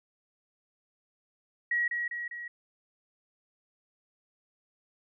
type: tone with echo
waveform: sine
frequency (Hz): 1909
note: A#6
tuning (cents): +41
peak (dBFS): -25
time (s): 1.71-1.88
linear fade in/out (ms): 5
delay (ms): 200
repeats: 3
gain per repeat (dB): -4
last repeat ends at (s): 2.48
effects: none